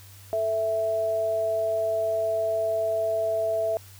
sine tone pair together, 440 / 659.3 Hz, A4 / E5, 0 / 0 cents, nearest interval perfect fifth, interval 700 cents, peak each -32 / -23 dBFS, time 0.33-3.77 s, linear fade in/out 0 ms, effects added 97 Hz sine -47 dBFS peak until 3.99 s + white hiss -51 dBFS RMS until 3.99 s

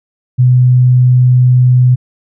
sine tone, 125.7 Hz, B2, 31 cents sharp, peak -4 dBFS, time 0.38-1.96 s, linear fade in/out 20 ms, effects none

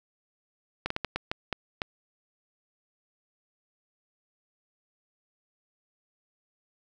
slowing click train, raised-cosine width 0.3 ms, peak -13 dBFS, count 8, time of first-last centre 0.86-1.818 s, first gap 44 ms, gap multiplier 1.37, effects none

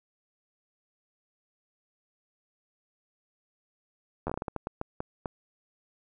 slowing click train, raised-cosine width 1 ms, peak -18 dBFS, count 13, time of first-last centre 4.27-5.258 s, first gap 11 ms, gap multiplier 1.33, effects none

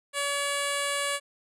10% pulse tone with low-pass filter, 568 Hz, C#5, 42 cents sharp, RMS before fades -29 dBFS, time 0.13-1.2 s, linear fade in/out 50 ms, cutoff 9800 Hz, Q 1.9, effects none

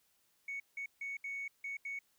sine tone bursts at uneven times, 2222 Hz, C#7, 4 cents sharp, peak -37 dBFS, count 6, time 0.48-0.6 / 0.77-0.86 / 1.01-1.17 / 1.24-1.48 / 1.64-1.77 / 1.85-1.99 s, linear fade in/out 5 ms, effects tanh soft clip ceiling -35 dBFS + white hiss -74 dBFS RMS until 2.18 s

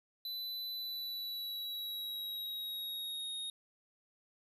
square tone with pitch glide, 4000 to 3732 Hz, B7 to A#7, +21 to +1 cents, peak -39 dBFS, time 0.25-3.5 s, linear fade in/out 2 ms, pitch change -120 cents, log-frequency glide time 0.74-3.34 s, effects 13-bit

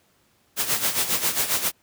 white noise with tremolo, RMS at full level -21 dBFS, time 0.56-1.72 s, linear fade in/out 50 ms, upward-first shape sine, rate 7.4 Hz, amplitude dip 70%, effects pink hiss -63 dBFS RMS until 1.82 s + high-pass 80 Hz 12 dB/octave

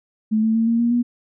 sine tone with pitch steps, 217.2 / 221.8 / 226.4 / 231.2 / 236 / 241 Hz, A3 / A3 / A3 / A#3 / A#3 / B3, -22 / +14 / +50 / -14 / +22 / -42 cents, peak -15 dBFS, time 0.31-1.03 s, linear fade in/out 20 ms, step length 120 ms, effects none

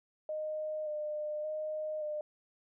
sine tone with vibrato, 610 Hz, D#5, 34 cents flat, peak -34 dBFS, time 0.29-2.21 s, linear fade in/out 2 ms, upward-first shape square, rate 0.87 Hz, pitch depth 19 cents each way, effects none

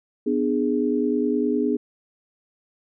sine chord, G# diminished, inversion first, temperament just, 249.2 / 299 / 415.3 Hz, B3 / D4 / G#4, +16 / +31 / 0 cents, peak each -23 / -24 / -24 dBFS, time 0.26-1.77 s, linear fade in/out 10 ms, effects none

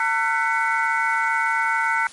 sine tone cluster, 905 / 1349 / 1496 / 1984 / 2217 Hz, A5 / E6 / F#6 / B6 / C#7, +48 / +40 / +19 / +7 / 0 cents, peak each -23 / -26 / -23 / -27 / -28 dBFS, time 0-2.07 s, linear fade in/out 2 ms, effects white hiss -43 dBFS RMS until 2.12 s + MP3 48 kbps

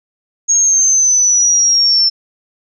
sine exponential sweep, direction down, 6590 to 5350 Hz, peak -8 dBFS, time 0.48-2.1 s, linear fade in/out 20 ms, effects none

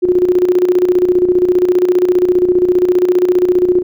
sine tone with tremolo, 360.4 Hz, F#4, 45 cents flat, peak -6 dBFS, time 0.02-3.83 s, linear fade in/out 20 ms, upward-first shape square, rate 15 Hz, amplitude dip 60%, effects none

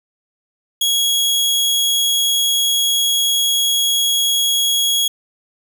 sawtooth tone, 3321 Hz, G#7, 1 cent flat, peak -11 dBFS, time 0.81-5.08 s, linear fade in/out 5 ms, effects none

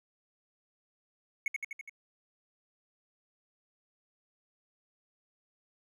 triangle tone with echo, 2201 Hz, C#7, 13 cents flat, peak -26 dBFS, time 1.46-1.48 s, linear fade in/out 2 ms, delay 83 ms, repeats 5, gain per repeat -3 dB, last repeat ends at 1.895 s, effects none

